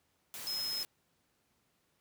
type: tone in noise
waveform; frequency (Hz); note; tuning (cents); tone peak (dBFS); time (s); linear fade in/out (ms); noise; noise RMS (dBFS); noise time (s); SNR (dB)
sine; 5150; E8; -41; -34; 0.47-0.83; 0; white; -44; 0.34-0.85; +7
effects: pink hiss -75 dBFS RMS until 2 s + high-pass 80 Hz 12 dB/octave